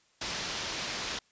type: low-pass noise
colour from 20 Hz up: white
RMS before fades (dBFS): -36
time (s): 0.21-1.19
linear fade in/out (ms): 5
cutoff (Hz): 5900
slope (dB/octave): 24
effects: white hiss -67 dBFS RMS until 1.31 s + resampled to 16000 Hz